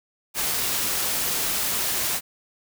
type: noise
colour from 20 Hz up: white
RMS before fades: -25 dBFS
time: 0.34-2.21 s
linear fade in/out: 50 ms
effects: none